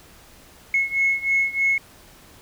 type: beating tone pair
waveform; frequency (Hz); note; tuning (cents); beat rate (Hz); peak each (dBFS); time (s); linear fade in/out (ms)
sine; 2180 / 2183.2; C#7 / C#7; -29 / -27; 3.2; -20 / -22; 0.74-1.78; 2
effects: tanh soft clip ceiling -11 dBFS + pink hiss -49 dBFS RMS until 2.41 s